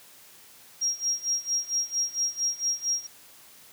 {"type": "tone with tremolo", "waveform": "sine", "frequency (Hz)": 5620, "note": "F8", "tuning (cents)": 10, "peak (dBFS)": -22, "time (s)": [0.81, 3.07], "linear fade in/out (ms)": 10, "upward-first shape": "sine", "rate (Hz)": 4.4, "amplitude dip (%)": 90, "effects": ["white hiss -52 dBFS RMS until 3.72 s", "high-pass 80 Hz 12 dB/octave"]}